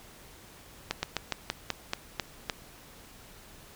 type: slowing click train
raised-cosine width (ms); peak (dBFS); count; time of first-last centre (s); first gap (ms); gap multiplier
0.2; -11; 9; 0.91-2.498; 120; 1.14
effects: pink hiss -52 dBFS RMS until 3.75 s